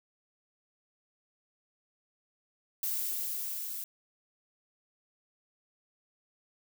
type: noise with level ramp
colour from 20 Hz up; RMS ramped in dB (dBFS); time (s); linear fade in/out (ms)
violet; -32 to -39; 2.83-3.84; 2
effects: none